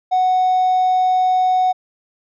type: tone with hard clipping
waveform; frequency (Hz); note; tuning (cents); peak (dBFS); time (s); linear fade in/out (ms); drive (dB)
triangle; 740; F#5; 0; -13; 0.11-1.73; 20; 4
effects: resampled to 16000 Hz